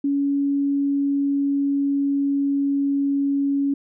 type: tone with pitch glide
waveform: sine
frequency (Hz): 281.1 to 279.5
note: C#4 to C#4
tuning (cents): +24 to +14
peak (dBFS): -18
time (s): 0.04-3.74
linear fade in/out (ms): 5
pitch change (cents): -10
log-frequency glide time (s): 0.16-3.07
effects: none